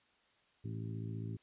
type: harmonic tone with a mistuned harmonic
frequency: 55 Hz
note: A1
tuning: in tune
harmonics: 2 / 3 / 4 / 5 / 6 / 7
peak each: -40 / -46 / -50 / -50 / -54 / -54 dBFS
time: 0.64-1.37 s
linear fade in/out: 10 ms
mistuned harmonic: 7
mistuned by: +22 cents
effects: white hiss -71 dBFS RMS until 1.42 s + resampled to 8000 Hz